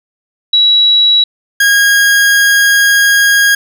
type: tone pair in turn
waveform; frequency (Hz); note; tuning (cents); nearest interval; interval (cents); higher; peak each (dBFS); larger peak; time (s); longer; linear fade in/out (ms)
sine / 40% pulse; 3900 / 1634.5; B7 / G#6; -23 / -28; octave + minor third; 1505; first; -5; neither; 0.53-1.24 / 1.6-3.55; second; 5
effects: none